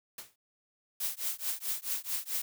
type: noise with exponential decay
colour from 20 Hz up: white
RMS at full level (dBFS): -39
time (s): 0.18-0.36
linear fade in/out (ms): 5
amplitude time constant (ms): 39
type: noise with tremolo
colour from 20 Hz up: blue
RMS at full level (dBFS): -31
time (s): 1-2.42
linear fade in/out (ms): 5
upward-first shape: triangle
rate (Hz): 4.6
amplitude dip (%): 100
effects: none